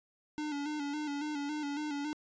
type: tone with vibrato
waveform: square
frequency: 293.7 Hz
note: D4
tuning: in tune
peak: -35 dBFS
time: 0.38-2.13 s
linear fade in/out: 0 ms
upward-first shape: square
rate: 3.6 Hz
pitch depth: 49 cents each way
effects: resampled to 16000 Hz